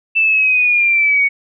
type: linear sweep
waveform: sine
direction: down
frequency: 2659 to 2222 Hz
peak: -10 dBFS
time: 0.15-1.29 s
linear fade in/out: 20 ms
effects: none